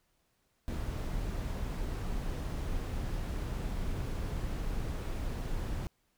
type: noise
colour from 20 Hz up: brown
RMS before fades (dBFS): -35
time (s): 0.68-5.87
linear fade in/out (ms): 0
effects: pink hiss -75 dBFS RMS until 6.17 s